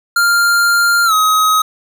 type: tone with pitch glide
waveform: square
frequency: 1396.9 to 1266.2 Hz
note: F6 to D#6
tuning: 0 to +30 cents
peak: -10 dBFS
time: 0.16-1.62 s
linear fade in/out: 5 ms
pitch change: -170 cents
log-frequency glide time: 1.05-1.13 s
effects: none

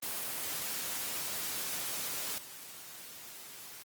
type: noise with level steps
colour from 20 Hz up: white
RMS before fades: -37 / -48 dBFS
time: 0.02-3.83 s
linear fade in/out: 10 ms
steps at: 2.38 s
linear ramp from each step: 2 ms
effects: high-pass 100 Hz 12 dB/octave + Opus 24 kbps

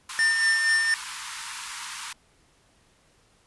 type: high-pass noise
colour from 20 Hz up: pink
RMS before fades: -36 dBFS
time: 0.09-2.13 s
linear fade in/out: 5 ms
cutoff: 900 Hz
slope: 96 dB/octave
type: tone with tremolo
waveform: square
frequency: 1801 Hz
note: A6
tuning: 40 cents sharp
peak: -19 dBFS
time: 0.19-0.94 s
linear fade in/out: 0 ms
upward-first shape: sine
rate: 4.2 Hz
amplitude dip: 40%
effects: pink hiss -62 dBFS RMS until 3.46 s + resampled to 24000 Hz

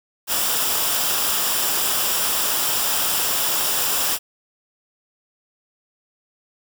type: noise with comb filter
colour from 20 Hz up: white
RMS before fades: -21 dBFS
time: 0.27-4.19 s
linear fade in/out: 50 ms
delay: 0.47 ms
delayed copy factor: -0.5
effects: none

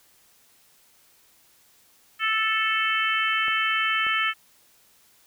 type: harmonic tone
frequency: 439.5 Hz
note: A4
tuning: 2 cents flat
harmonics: 3 / 4 / 5 / 6 / 7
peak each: -26 / -27 / -28 / -29 / -29 dBFS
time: 2.19-4.34 s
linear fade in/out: 50 ms
type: clicks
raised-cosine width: 1 ms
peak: -27 dBFS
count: 2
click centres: 3.482 / 4.067 s
effects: white hiss -59 dBFS RMS until 5.26 s

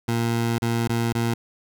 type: tone with dropouts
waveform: 20% pulse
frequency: 116.54 Hz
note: A#2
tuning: in tune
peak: -16 dBFS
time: 0.08-1.34 s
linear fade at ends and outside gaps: 5 ms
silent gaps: 0.584-0.62 / 0.877-0.894 / 1.127-1.15 s
effects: none

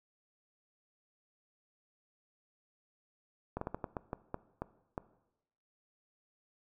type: slowing click train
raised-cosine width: 1 ms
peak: -22 dBFS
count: 10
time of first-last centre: 3.57-4.979 s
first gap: 44 ms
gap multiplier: 1.3
effects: noise-tail reverb RT60 0.9 s tail -18 dB re dry

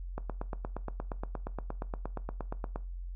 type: click train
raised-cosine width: 1 ms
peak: -22 dBFS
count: 23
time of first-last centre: 0.18-2.759 s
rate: 8.53 Hz
effects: noise-tail reverb RT60 0.3 s tail -18 dB re dry + added 44 Hz sine -37 dBFS peak until 3.15 s

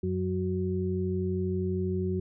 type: harmonic tone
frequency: 92.5 Hz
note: F#2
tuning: in tune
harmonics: 1 / 2 / 4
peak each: -31 / -31 / -31 dBFS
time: 0.03-2.2 s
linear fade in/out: 5 ms
effects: none

